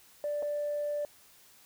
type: tone with dropouts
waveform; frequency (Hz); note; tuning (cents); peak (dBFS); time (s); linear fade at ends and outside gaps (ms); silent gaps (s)
sine; 587.3; D5; 0; -29; 0.24-1.05; 1; 0.424-0.428
effects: tanh soft clip ceiling -26 dBFS + white hiss -59 dBFS RMS until 1.65 s